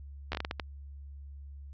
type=slowing click train; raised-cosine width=0.3 ms; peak=-17 dBFS; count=8; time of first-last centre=0.32-0.598 s; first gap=12 ms; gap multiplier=1.39; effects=added 70 Hz sine -43 dBFS peak until 1.73 s + resampled to 16000 Hz